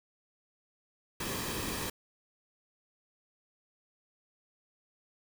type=noise with comb filter; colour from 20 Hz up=pink; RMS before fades=-36 dBFS; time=1.2-1.9 s; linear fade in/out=5 ms; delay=1.4 ms; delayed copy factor=-0.5; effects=none